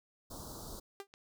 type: band-stop noise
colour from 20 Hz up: pink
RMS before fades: -46 dBFS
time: 0.3-0.8 s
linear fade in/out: 10 ms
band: 1300 to 3900 Hz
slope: 48 dB/octave
type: tone with exponential decay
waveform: sawtooth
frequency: 397.4 Hz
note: G4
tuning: 24 cents sharp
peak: -35 dBFS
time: 1-1.07 s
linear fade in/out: 1 ms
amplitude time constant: 15 ms
type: click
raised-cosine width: 0.2 ms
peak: -37 dBFS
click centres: 1.139 s
effects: none